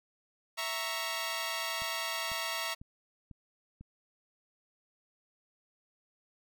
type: chord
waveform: 10% pulse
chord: A# diminished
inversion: second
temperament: equal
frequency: 659.3 / 932.3 / 1108.7 Hz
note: E5 / A#5 / C#6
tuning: 0 / 0 / 0 cents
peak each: -29 / -29 / -30 dBFS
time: 0.57-2.75 s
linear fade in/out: 20 ms
type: click train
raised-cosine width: 5 ms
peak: -36 dBFS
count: 5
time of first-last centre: 1.82-3.81 s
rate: 2.01 Hz
effects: none